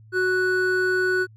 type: tone pair together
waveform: triangle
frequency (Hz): 370 / 1480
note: F#4 / F#6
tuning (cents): 0 / 0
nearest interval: 2 octaves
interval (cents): 2400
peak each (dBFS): -20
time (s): 0.12-1.27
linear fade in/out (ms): 50
effects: added 109 Hz sine -46 dBFS peak until 1.36 s